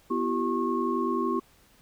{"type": "tone cluster", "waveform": "sine", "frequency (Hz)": [247.5, 335.1, 385.6, 1088], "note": ["B3", "E4", "G4", "C#6"], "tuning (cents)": [4, 29, -28, -33], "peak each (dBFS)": -30, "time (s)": [0.1, 1.4], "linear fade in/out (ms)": 10, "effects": ["pink hiss -60 dBFS RMS until 1.81 s"]}